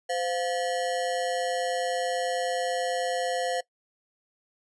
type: ring-modulated tone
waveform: square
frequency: 610 Hz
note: D#5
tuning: 34 cents flat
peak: -24 dBFS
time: 0.09-3.61 s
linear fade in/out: 10 ms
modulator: 95.4 Hz
effects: noise-tail reverb RT60 0.1 s tail -21 dB re dry + resampled to 22050 Hz